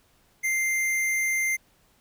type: tone with hard clipping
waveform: sine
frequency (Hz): 2093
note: C7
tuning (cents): 0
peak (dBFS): -24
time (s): 0.43-1.57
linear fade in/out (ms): 20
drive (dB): 18
effects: pink hiss -63 dBFS RMS until 2 s